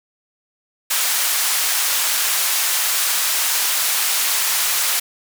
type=band-pass noise; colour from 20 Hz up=white; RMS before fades=-19 dBFS; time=0.9-5 s; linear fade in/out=10 ms; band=890 to 16000 Hz; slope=12 dB/octave; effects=none